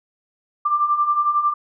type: beating tone pair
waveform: sine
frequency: 1174.7 / 1185.7 Hz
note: D6 / D6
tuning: 0 / +16 cents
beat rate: 11 Hz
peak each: -23 / -17 dBFS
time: 0.65-1.54 s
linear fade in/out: 10 ms
effects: none